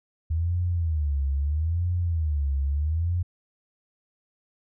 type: tone with vibrato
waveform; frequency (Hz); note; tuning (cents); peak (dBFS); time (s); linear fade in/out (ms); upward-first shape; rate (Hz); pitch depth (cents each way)
sine; 78; D#2; +5; -22; 0.3-3.23; 10; sine; 0.77; 220
effects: none